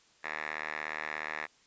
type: tone with band-pass filter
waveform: 5% pulse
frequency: 76.9 Hz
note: D#2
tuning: 20 cents flat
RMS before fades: -38 dBFS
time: 0.23-1.47 s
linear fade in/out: 20 ms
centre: 1700 Hz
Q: 6.9
effects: white hiss -64 dBFS RMS until 1.66 s + resampled to 16000 Hz